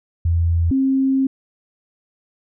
sine tone pair in turn, 84.2 / 267.3 Hz, E2 / C4, +37 / +37 cents, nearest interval octave + minor sixth, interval 2000 cents, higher second, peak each -14 dBFS, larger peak neither, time 0.25-0.71 / 0.71-1.27 s, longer second, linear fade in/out 5 ms, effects none

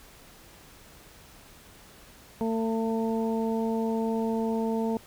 harmonic tone, 224.8 Hz, A3, 37 cents sharp, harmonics 1 / 2 / 3 / 4, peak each -27 / -30 / -37 / -36 dBFS, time 2.41-4.97 s, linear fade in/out 0 ms, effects pink hiss -52 dBFS RMS until 5.06 s

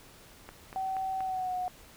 click train, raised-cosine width 0.5 ms, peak -28 dBFS, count 4, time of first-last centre 0.49-1.206 s, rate 4.19 Hz
sine tone with pitch glide, 763 to 731.1 Hz, G5 to F#5, -47 to -21 cents, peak -30 dBFS, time 0.76-1.68 s, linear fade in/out 0 ms, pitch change -74 cents, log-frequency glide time 1.19-1.55 s
effects pink hiss -54 dBFS RMS until 1.96 s

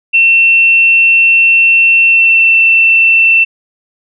sine tone with pitch glide, 2700 to 2683 Hz, E7 to E7, +41 to +30 cents, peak -4 dBFS, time 0.13-3.45 s, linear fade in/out 20 ms, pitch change -11 cents, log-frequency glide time 2.09-2.56 s, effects none

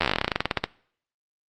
slowing click train, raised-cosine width 0.3 ms, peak -5 dBFS, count 21, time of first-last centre 0.01-0.64 s, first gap 11 ms, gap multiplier 1.1, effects noise-tail reverb RT60 0.6 s tail -22 dB re dry + Opus 24 kbps

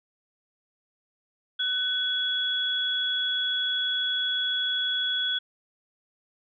sine tone pair together, 1500 / 3367 Hz, F#6 / G#7, +23 / +23 cents, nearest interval octave + major second, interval 1400 cents, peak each -31 / -25 dBFS, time 1.59-5.39 s, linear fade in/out 10 ms, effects none

